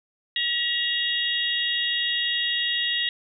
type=tone cluster; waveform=sine; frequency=1920 / 2829 / 3341 / 3752 Hz; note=B6 / F7 / G#7 / A#7; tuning=-49 / +22 / +10 / +11 cents; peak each=-28 dBFS; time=0.36-3.09 s; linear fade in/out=2 ms; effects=none